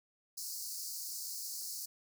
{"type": "high-pass noise", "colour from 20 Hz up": "pink", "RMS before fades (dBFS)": -42, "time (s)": [0.37, 1.86], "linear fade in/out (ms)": 10, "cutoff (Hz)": 4400, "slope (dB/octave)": 96, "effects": []}